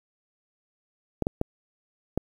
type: clicks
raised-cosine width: 2 ms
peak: -11 dBFS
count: 4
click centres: 1.223 / 1.269 / 1.414 / 2.176 s
effects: 8-bit